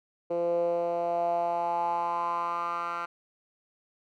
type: tone with band-pass filter sweep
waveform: 10% pulse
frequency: 171.5 Hz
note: F3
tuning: 31 cents flat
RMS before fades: -29 dBFS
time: 0.3-3.06 s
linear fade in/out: 10 ms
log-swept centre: 460 to 1400 Hz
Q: 5.4
effects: none